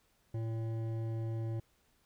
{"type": "tone with hard clipping", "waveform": "triangle", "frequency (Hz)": 112.9, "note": "A2", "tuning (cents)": 45, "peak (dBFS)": -36, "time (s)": [0.34, 1.6], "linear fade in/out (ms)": 5, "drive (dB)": 15, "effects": ["pink hiss -72 dBFS RMS until 2.05 s"]}